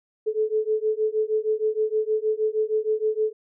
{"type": "beating tone pair", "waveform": "sine", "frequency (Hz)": [430, 436.4], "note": ["A4", "A4"], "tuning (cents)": [-40, -14], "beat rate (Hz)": 6.4, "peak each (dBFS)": -24, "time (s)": [0.26, 3.33], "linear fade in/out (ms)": 20, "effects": []}